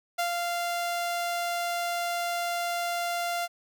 sawtooth tone with ADSR envelope, 694 Hz, F5, 11 cents flat, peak -21 dBFS, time 0.18-3.48 s, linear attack 13 ms, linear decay 100 ms, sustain -3 dB, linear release 38 ms, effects none

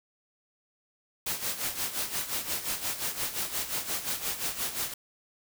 white noise with tremolo, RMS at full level -30 dBFS, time 1.26-4.94 s, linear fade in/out 5 ms, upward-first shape sine, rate 5.7 Hz, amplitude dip 70%, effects none

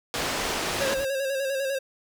pink band-pass noise, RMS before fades -29 dBFS, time 0.14-0.94 s, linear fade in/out 0 ms, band 300 to 7300 Hz, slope 12 dB/octave
pink noise with tremolo, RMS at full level -36 dBFS, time 0.15-1.05 s, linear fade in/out 5 ms, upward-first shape triangle, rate 3.7 Hz, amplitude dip 50%
square tone with vibrato, 542 Hz, C#5, 39 cents flat, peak -26 dBFS, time 0.8-1.79 s, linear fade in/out 10 ms, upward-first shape square, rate 10 Hz, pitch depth 39 cents each way
effects none

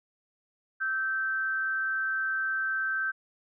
sine tone pair together, 1311 / 1554.8 Hz, E6 / G6, -10 / -15 cents, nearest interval minor third, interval 295 cents, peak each -37 / -27 dBFS, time 0.8-3.12 s, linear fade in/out 20 ms, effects none

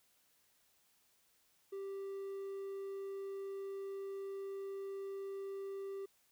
triangle tone, 392 Hz, G4, in tune, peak -39 dBFS, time 1.72-6.06 s, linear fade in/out 10 ms, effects white hiss -73 dBFS RMS until 6.31 s

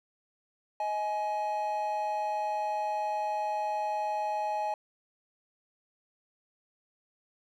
triangle tone pair together, 629 / 840.5 Hz, D#5 / G#5, +19 / +20 cents, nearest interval perfect fourth, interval 501 cents, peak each -33 / -28 dBFS, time 0.8-4.74 s, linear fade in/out 2 ms, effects none

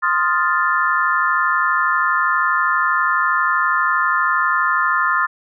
sine chord, F dominant seventh, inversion second, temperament equal, 1046.5 / 1244.5 / 1396.9 / 1760 Hz, C6 / Eb6 / F6 / A6, 0 / 0 / 0 / 0 cents, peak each -20 dBFS, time 0.02-5.27 s, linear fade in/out 20 ms, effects none

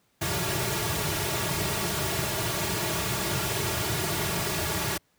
pink noise with comb filter, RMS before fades -28 dBFS, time 0.21-4.98 s, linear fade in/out 10 ms, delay 3.9 ms, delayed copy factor -0.85, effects pink hiss -68 dBFS RMS until 5.18 s + high-pass 80 Hz 12 dB/octave

